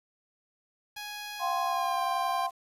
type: tone with pitch glide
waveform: 10% pulse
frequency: 832 to 790.8 Hz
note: G#5 to G5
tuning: +3 to +15 cents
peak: -29 dBFS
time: 0.96-2.47 s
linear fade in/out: 10 ms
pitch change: -88 cents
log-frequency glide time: 1.65-2.02 s
type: chord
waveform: sine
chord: F suspended second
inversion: none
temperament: equal with one note detuned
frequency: 698.5 / 769.2 / 1046.5 Hz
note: F5 / G5 / C6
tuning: 0 / -33 / 0 cents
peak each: -32 / -32 / -30 dBFS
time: 1.39-2.51 s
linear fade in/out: 50 ms
effects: resampled to 32000 Hz + 9-bit

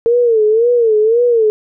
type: tone with vibrato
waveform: sine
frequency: 454.9 Hz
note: A#4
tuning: 42 cents flat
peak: -8 dBFS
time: 0.06-1.5 s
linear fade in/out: 0 ms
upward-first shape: sine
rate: 1.9 Hz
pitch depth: 120 cents each way
effects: none

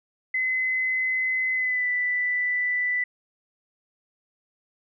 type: tone with pitch glide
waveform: sine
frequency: 2036 to 1982.6 Hz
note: C7 to B6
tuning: -48 to +6 cents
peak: -22 dBFS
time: 0.34-3.04 s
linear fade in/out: 5 ms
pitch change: -46 cents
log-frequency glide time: 1.54-1.88 s
effects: none

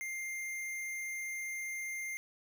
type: tone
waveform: square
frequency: 2105 Hz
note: C7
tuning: 10 cents sharp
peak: -38 dBFS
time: 0.01-2.17 s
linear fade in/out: 0 ms
effects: none

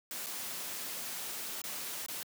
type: noise with dropouts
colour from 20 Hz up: white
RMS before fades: -40 dBFS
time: 0.11-2.23 s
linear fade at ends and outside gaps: 1 ms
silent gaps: 0.262-0.267 / 1.617-1.639 / 2.062-2.084 s
effects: high-pass 150 Hz 12 dB/octave

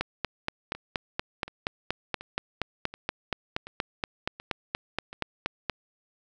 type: two click trains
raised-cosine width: 0.3 ms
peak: -11 / -24 dBFS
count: 25 / 7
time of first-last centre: 0.01-5.697 / 0.75-5.13 s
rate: 4.22 / 1.37 Hz
effects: none

